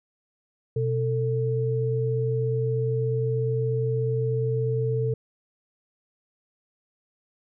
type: tone pair together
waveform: sine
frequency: 125.1 / 445.8 Hz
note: B2 / A4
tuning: +23 / +23 cents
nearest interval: octave + minor seventh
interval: 2200 cents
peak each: -24 / -26 dBFS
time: 0.76-5.14 s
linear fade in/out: 5 ms
effects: none